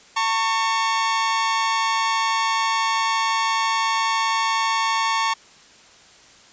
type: tone pair together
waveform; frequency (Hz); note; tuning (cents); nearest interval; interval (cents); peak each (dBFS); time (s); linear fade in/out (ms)
sawtooth; 903 / 1108.7; A5 / C#6; +45 / 0; major third; 355; -18; 0.16-5.34; 10
effects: white hiss -49 dBFS RMS until 6.52 s + resampled to 16000 Hz